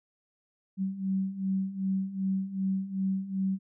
sine beating tone pair, 190 / 192.6 Hz, F#3 / G3, +46 / -30 cents, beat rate 2.6 Hz, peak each -33 / -29 dBFS, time 0.77-3.59 s, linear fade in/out 50 ms, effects none

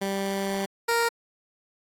15% pulse tone pair in turn, 196 / 466.2 Hz, G3 / A#4, 0 / 0 cents, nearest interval octave + minor third, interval 1500 cents, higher second, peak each -20 / -15 dBFS, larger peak second, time 0.01-0.66 / 0.88-1.09 s, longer first, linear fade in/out 10 ms, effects AAC 48 kbps

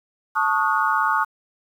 sine chord, D# half-diminished seventh, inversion second, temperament equal with one note detuned, 880 / 1108.7 / 1244.5 / 1448.7 Hz, A5 / C#6 / D#6 / F#6, 0 / 0 / 0 / -37 cents, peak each -23 dBFS, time 0.35-1.25 s, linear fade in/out 20 ms, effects 8-bit

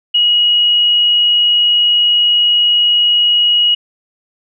sine tone, 2900 Hz, F#7, 35 cents flat, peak -8 dBFS, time 0.14-3.75 s, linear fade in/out 10 ms, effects none

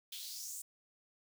white noise with high-pass filter sweep, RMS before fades -45 dBFS, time 0.12-0.62 s, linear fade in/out 5 ms, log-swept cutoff 3200 to 8100 Hz, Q 3.5, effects none

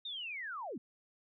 sine linear sweep, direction down, 3729 to 180 Hz, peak -39 dBFS, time 0.05-0.78 s, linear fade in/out 5 ms, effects none

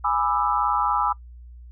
sine chord, E dominant seventh, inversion first, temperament equal with one note detuned, 830.6 / 987.8 / 1194.5 / 1318.5 Hz, G#5 / B5 / D6 / E6, 0 / 0 / +29 / 0 cents, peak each -25 dBFS, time 0.04-1.13 s, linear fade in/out 10 ms, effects noise-tail reverb RT60 0.1 s tail -21 dB re dry + added 60 Hz sine -40 dBFS peak until 1.71 s

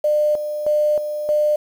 sine tone with tremolo, 600 Hz, D5, 37 cents sharp, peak -14 dBFS, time 0.04-1.56 s, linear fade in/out 5 ms, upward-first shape square, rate 1.6 Hz, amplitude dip 60%, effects 7-bit

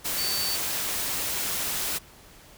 sine tone in noise, 4542 Hz, C#8, 41 cents sharp, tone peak -28 dBFS, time 0.17-0.57 s, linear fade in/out 20 ms, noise white, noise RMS -29 dBFS, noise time 0.04-1.99 s, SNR -2 dB, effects pink hiss -51 dBFS RMS until 2.57 s

